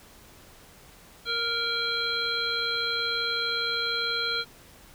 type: harmonic tone with a mistuned harmonic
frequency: 466.2 Hz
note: A#4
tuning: in tune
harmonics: 1 / 3 / 5 / 7 / 9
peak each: -37 / -30 / -36 / -32 / -30 dBFS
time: 1.25-4.45 s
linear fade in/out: 50 ms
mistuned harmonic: 9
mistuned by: -44 cents
effects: pink hiss -52 dBFS RMS until 4.94 s